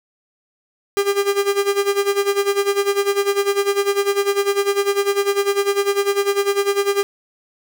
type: tone with tremolo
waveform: 45% pulse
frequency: 401 Hz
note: G4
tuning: 39 cents sharp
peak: -13 dBFS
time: 0.97-7.03 s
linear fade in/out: 0 ms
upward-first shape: sine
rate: 10 Hz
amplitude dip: 80%
effects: none